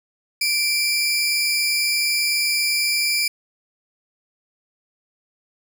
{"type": "tone pair together", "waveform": "sawtooth", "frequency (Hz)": [2349, 5026], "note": ["D7", "D#8"], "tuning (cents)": [0, 17], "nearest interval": "octave + minor second", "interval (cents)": 1317, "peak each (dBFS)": [-17, -20], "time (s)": [0.41, 3.28], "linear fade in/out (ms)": 5, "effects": []}